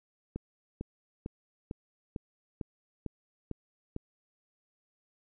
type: click train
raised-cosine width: 3 ms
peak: -23 dBFS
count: 9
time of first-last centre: 0.36-3.964 s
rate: 2.22 Hz
effects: none